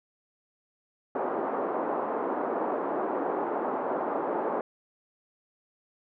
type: band-pass noise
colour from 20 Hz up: pink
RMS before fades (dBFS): -30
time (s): 1.15-4.61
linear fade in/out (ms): 2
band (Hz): 300 to 1100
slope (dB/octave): 24
effects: none